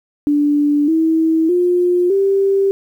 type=tone with pitch steps; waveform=sine; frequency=292.2 / 322.3 / 355.6 / 392.3 Hz; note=D4 / E4 / F4 / G4; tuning=-9 / -39 / +31 / +1 cents; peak=-11 dBFS; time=0.27-2.71 s; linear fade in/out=0 ms; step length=610 ms; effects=8-bit